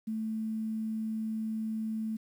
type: tone with quantisation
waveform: sine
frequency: 220 Hz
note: A3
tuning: in tune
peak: -31 dBFS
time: 0.07-2.17 s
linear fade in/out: 10 ms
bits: 10
effects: none